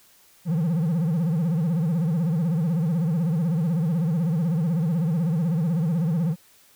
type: tone with vibrato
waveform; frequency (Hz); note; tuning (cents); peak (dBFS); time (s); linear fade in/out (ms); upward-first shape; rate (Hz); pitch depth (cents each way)
triangle; 164.81; E3; 0; -18; 0.45-6.36; 50; sine; 16; 170
effects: white hiss -56 dBFS RMS until 6.75 s